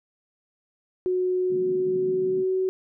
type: tone with pitch glide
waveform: sine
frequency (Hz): 366.4 to 375.2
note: F#4 to F#4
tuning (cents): -17 to +24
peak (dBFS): -21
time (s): 1.06-2.69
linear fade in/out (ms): 0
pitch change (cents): +41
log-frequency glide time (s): 1.38-2.52
type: band-pass noise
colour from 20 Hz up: pink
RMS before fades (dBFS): -39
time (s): 1.5-2.44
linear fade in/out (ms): 5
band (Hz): 140 to 280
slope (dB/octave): 96
effects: none